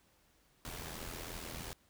pink noise with amplitude modulation, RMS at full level -42 dBFS, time 0.65-1.73 s, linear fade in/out 0 ms, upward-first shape sine, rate 82.7 Hz, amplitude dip 60%, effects pink hiss -70 dBFS RMS until 1.89 s

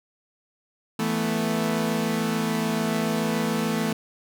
sawtooth chord, E suspended fourth, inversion none, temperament equal, 164.81 / 220 / 246.9 Hz, E3 / A3 / B3, 0 / 0 / 0 cents, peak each -25 / -21 / -26 dBFS, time 0.99-3.93 s, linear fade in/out 5 ms, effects none

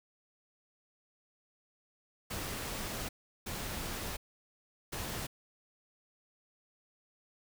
pink noise bursts at uneven times, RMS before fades -39 dBFS, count 3, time 2.3-3.09 / 3.46-4.17 / 4.92-5.27 s, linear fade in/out 10 ms, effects none

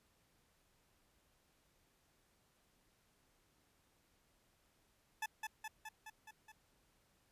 20% pulse tone with echo, 868 Hz, A5, 24 cents flat, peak -33 dBFS, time 5.22-5.26 s, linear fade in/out 5 ms, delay 210 ms, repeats 6, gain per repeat -3 dB, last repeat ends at 6.52 s, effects pink hiss -75 dBFS RMS until 7.31 s + resampled to 32000 Hz

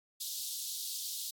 pink high-pass noise, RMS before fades -39 dBFS, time 0.2-1.31 s, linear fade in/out 10 ms, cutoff 3500 Hz, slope 48 dB/octave, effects AAC 64 kbps

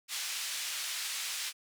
pink band-pass noise, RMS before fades -37 dBFS, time 0.08-1.53 s, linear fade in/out 50 ms, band 2500 to 10000 Hz, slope 12 dB/octave, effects none

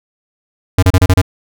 square tone bursts, 92.5 Hz, F#2, in tune, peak -6 dBFS, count 6, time 0.78-1.216 s, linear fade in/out 5 ms, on 46 ms, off 32 ms, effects none

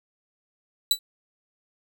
sawtooth tone with exponential decay, 3951 Hz, B7, in tune, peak -10 dBFS, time 0.91-0.99 s, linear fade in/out 2 ms, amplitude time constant 17 ms, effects none

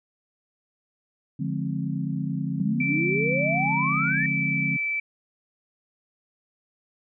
sine chord, D half-diminished seventh, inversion none, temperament just, 146.83 / 176.2 / 211.4 / 264.3 Hz, D3 / F3 / Ab3 / C4, 0 / +16 / +31 / +18 cents, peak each -29 / -30 / -33 / -32 dBFS, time 1.39-4.77 s, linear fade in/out 10 ms
sine exponential sweep, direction up, 185 to 1864.7 Hz, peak -25 dBFS, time 2.6-4.26 s, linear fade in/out 2 ms
sine tone with pitch glide, 2332 to 2319 Hz, D7 to D7, -13 to -22 cents, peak -24 dBFS, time 2.8-5 s, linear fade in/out 5 ms, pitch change -9 cents, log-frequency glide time 2.93-3.85 s
effects none

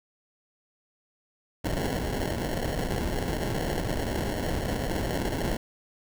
pink noise with sample-and-hold, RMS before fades -29 dBFS, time 1.64-5.57 s, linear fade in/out 5 ms, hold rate 1225 Hz, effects none

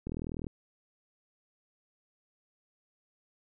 click train, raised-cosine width 3 ms, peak -24 dBFS, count 17, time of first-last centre 0.07-0.468 s, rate 40.2 Hz, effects none

